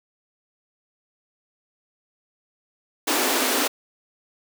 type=high-pass noise; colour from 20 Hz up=pink; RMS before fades=-22 dBFS; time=3.07-3.68 s; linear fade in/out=10 ms; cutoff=240 Hz; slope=96 dB/octave; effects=none